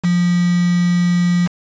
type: tone with quantisation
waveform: sine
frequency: 175.6 Hz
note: F3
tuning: 10 cents sharp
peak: -12 dBFS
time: 0.03-1.48 s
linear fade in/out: 20 ms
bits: 4
effects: resampled to 16000 Hz